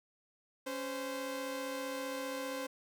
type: tone pair together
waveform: sawtooth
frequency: 276.6 / 518 Hz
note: C#4 / C5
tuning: -4 / -17 cents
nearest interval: major seventh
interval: 1087 cents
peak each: -38 / -35 dBFS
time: 0.66-2.67 s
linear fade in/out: 10 ms
effects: none